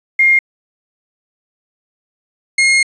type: tone pair in turn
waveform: sine / 40% pulse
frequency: 2125 / 2145 Hz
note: C7 / C7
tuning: +26 / +42 cents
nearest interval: unison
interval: 16 cents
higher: second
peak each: -7 / -8 dBFS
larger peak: first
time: 0.19-0.39 / 2.58-2.83 s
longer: second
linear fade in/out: 5 ms
effects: resampled to 22050 Hz + 7-bit